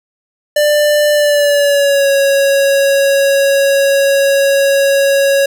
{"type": "tone with pitch glide", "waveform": "square", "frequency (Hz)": [593, 553.3], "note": ["D5", "C#5"], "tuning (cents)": [17, -3], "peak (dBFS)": -9, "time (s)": [0.56, 5.46], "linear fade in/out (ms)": 5, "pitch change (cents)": -120, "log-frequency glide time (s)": [1.13, 2.09], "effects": []}